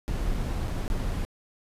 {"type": "noise with dropouts", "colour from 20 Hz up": "brown", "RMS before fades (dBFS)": -28, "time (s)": [0.08, 1.25], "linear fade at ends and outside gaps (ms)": 0, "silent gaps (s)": [[0.34, 0.345], [0.676, 0.681], [0.879, 0.901]], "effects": ["resampled to 32000 Hz"]}